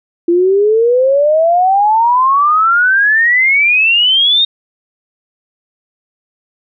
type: exponential sweep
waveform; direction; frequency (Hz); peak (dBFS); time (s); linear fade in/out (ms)
sine; up; 337.5 to 3729; -7; 0.28-4.45; 5
effects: none